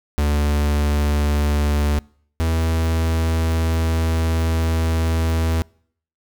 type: tone pair in turn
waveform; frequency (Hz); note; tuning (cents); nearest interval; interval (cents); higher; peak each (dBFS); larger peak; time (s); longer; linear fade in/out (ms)
45% pulse; 73.42 / 81.41; D2 / E2; 0 / -21; major second; 179; second; -16 / -17; first; 0.18-1.99 / 2.4-5.62; second; 0
effects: noise-tail reverb RT60 0.6 s tail -26 dB re dry